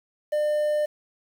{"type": "tone with quantisation", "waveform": "triangle", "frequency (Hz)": 600, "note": "D5", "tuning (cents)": 37, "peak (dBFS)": -19, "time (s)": [0.32, 0.86], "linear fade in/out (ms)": 10, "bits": 8, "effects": []}